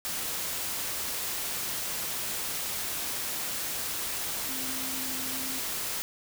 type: tone in noise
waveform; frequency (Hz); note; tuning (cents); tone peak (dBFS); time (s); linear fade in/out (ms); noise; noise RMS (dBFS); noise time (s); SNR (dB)
sine; 261.6; C4; 0; -41; 4.49-5.59; 0; white; -33; 0.05-6.02; -11
effects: none